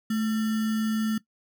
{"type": "tone with sample-and-hold", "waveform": "sine", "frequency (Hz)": 218.6, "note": "A3", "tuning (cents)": -11, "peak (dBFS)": -23, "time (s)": [0.1, 1.18], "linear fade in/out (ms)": 5, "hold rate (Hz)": 1575, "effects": ["noise-tail reverb RT60 0.1 s tail -18 dB re dry"]}